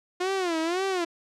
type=tone with vibrato; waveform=sawtooth; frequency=352.6 Hz; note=F4; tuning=17 cents sharp; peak=-21 dBFS; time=0.2-1.05 s; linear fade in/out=10 ms; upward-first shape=sine; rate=1.9 Hz; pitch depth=170 cents each way; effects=low-pass 7000 Hz 12 dB/octave